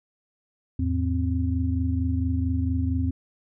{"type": "tone cluster", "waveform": "sine", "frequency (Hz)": [82.3, 106.7, 261], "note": ["E2", "G#2", "C4"], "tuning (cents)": [-2, 47, -4], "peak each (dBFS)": [-24, -29, -27], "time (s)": [0.79, 3.11], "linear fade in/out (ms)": 5, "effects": []}